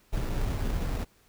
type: noise with sample-and-hold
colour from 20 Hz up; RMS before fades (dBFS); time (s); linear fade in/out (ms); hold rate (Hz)
brown; -29; 0.12-1.05; 20; 3150
effects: pink hiss -63 dBFS RMS until 1.28 s